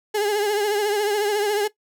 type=tone with vibrato; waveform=35% pulse; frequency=415.2 Hz; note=G#4; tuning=in tune; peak=-18 dBFS; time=0.14-1.68 s; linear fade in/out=10 ms; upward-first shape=triangle; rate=14 Hz; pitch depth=74 cents each way; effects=noise-tail reverb RT60 0.1 s tail -17 dB re dry